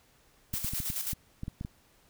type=noise with tremolo; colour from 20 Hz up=blue; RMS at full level=-33 dBFS; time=0.53-1.14 s; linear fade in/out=10 ms; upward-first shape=square; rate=9.3 Hz; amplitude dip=50%
type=clicks; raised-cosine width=5 ms; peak=-24 dBFS; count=10; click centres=0.539 / 0.646 / 0.735 / 0.802 / 0.901 / 1.132 / 1.434 / 1.481 / 1.611 / 1.649 s
effects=pink hiss -64 dBFS RMS until 2.09 s